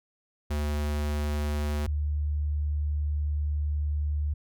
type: tone pair in turn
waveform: square / sine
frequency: 74.1 / 74.1 Hz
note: D2 / D2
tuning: +16 / +16 cents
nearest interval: unison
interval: 0 cents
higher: neither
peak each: -27 / -25 dBFS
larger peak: second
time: 0.5-1.87 / 1.87-4.34 s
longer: second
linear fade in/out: 10 ms
effects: none